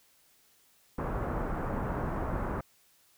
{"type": "low-pass noise", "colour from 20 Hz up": "pink", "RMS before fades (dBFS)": -33, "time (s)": [0.98, 2.61], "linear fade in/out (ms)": 5, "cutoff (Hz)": 1400, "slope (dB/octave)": 24, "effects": ["white hiss -65 dBFS RMS until 3.17 s"]}